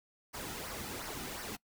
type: noise with flanger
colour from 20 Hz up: pink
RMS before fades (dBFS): -42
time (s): 0.33-1.57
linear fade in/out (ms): 20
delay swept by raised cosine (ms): 0.27 to 1.87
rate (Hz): 2.8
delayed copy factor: -0.55
effects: noise-tail reverb RT60 0.1 s tail -23 dB re dry